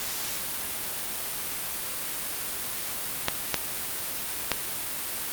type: clicks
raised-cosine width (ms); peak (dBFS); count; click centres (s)
0.2; -4; 3; 3.284 / 3.543 / 4.517
effects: white hiss -32 dBFS RMS until 5.32 s + Opus 48 kbps

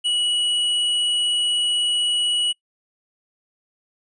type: tone with tanh clipping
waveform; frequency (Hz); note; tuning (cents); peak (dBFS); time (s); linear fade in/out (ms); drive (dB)
triangle; 2929; F#7; -18; -20; 0.04-2.53; 20; 14
effects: noise-tail reverb RT60 0.1 s tail -23 dB re dry + resampled to 24000 Hz

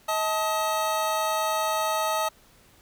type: tone cluster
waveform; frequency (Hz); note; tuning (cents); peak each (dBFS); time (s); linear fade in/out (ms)
square; 635 / 874 / 1265; D#5 / A5 / D#6; +35 / -12 / +28; -29; 0.08-2.29; 10
effects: pink hiss -57 dBFS RMS until 2.81 s

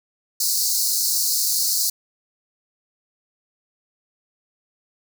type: high-pass noise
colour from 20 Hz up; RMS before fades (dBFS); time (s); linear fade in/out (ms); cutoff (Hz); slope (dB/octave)
pink; -21; 0.4-1.9; 5; 4200; 96
effects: none

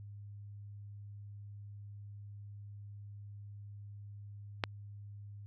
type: click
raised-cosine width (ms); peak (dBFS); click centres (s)
0.3; -14; 4.638
effects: added 102 Hz sine -46 dBFS peak until 5.46 s + AAC 64 kbps

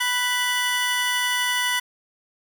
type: tone cluster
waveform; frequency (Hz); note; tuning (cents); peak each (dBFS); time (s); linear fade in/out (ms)
square; 984 / 1491 / 1976 / 2964 / 3464; B5 / F#6 / B6 / F#7 / A7; -7 / +13 / 0 / +2 / -28; -29 / -31 / -25 / -28 / -32; 0-1.8; 10
effects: none

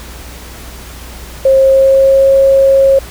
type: tone with pitch glide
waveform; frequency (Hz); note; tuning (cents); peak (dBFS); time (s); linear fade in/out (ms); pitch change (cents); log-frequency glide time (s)
sine; 535 to 542.2; C5 to C#5; +38 to -38; -4; 1.45-2.99; 5; +24; 1.63-2.27
effects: added 60 Hz sine -30 dBFS peak until 3.1 s + pink hiss -32 dBFS RMS until 3.1 s

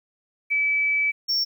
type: tone pair in turn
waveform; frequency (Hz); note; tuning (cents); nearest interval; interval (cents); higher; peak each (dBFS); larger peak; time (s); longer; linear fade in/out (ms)
sine / triangle; 2300 / 5470; D7 / F8; -37 / -37; octave + minor third; 1500; second; -19 / -19; neither; 0.5-1.12 / 1.28-1.45; first; 20
effects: 10-bit

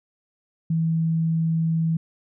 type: tone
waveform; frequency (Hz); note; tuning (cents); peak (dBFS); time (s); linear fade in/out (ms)
sine; 162.9; E3; -20; -19; 0.7-1.97; 5
effects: none

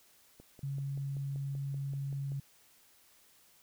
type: click train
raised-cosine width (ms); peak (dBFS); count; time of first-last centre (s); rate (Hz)
2; -39; 11; 0.4-2.319; 5.21
type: tone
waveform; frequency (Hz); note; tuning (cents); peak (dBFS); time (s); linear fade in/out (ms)
sine; 138.59; C#3; 0; -34; 0.63-2.4; 5
effects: white hiss -64 dBFS RMS until 3.62 s

